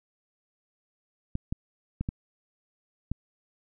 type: clicks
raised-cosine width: 5 ms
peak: -17 dBFS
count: 5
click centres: 1.354 / 1.525 / 2.01 / 2.089 / 3.116 s
effects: none